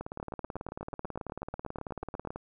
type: two click trains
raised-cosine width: 1 ms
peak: -23 / -24 dBFS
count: 44 / 18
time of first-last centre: 0.01-2.36 / 0.2-2.273 s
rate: 18.3 / 8.2 Hz
effects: none